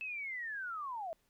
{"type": "linear sweep", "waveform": "sine", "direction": "down", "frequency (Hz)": [2631, 626], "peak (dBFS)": -38, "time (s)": [0.01, 1.13], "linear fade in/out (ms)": 0, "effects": ["pink hiss -75 dBFS RMS until 1.29 s"]}